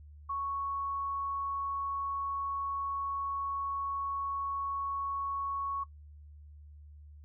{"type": "tone", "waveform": "sine", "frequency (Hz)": 1108.7, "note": "C#6", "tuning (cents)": 0, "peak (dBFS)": -32, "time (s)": [0.29, 5.84], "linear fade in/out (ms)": 10, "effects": ["noise-tail reverb RT60 0.1 s tail -19 dB re dry", "added 74 Hz sine -49 dBFS peak until 7.24 s"]}